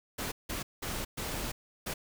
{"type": "noise bursts at uneven times", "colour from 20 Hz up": "pink", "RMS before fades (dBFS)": -36, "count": 5, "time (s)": [[0.18, 0.32], [0.49, 0.63], [0.82, 1.05], [1.17, 1.52], [1.86, 1.94]], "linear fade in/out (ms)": 10, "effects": []}